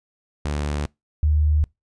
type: tone pair in turn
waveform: sawtooth / sine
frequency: 73.42 / 75.7 Hz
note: D2 / D#2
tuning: 0 / -47 cents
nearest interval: minor second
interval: 53 cents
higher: second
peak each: -19 / -15 dBFS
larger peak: second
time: 0.45-0.86 / 1.23-1.64 s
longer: neither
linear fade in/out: 0 ms
effects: noise-tail reverb RT60 0.2 s tail -25 dB re dry + resampled to 22050 Hz